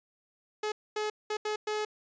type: tone bursts at uneven times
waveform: sawtooth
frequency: 425.2 Hz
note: G#4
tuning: 41 cents sharp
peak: -26 dBFS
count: 5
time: 0.63-0.72 / 0.96-1.1 / 1.3-1.37 / 1.45-1.56 / 1.67-1.85 s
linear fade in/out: 5 ms
effects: resampled to 16000 Hz